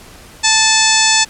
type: harmonic tone with a mistuned harmonic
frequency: 880 Hz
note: A5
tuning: in tune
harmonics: 1 / 2 / 3 / 4 / 5 / 6 / 7 / 8 / 9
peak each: -18 / -18 / -18 / -18 / -18 / -18 / -18 / -18 / -18 dBFS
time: 0.43-1.25 s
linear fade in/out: 20 ms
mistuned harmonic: 3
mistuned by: -40 cents
effects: pink hiss -39 dBFS RMS until 1.29 s + low-pass 12000 Hz 12 dB/octave